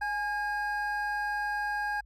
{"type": "tone pair together", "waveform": "triangle", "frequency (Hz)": [833.4, 1624], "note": ["G#5", "G#6"], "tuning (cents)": [6, -39], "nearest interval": "octave", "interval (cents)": 1155, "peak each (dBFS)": [-30, -30], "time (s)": [0.01, 2.01], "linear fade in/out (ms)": 10, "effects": ["added 50 Hz sine -52 dBFS peak until 2.05 s"]}